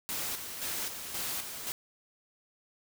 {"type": "noise with tremolo", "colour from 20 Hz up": "white", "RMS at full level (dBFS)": -35, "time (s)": [0.09, 1.72], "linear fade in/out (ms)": 0, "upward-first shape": "square", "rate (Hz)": 1.9, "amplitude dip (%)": 50, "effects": []}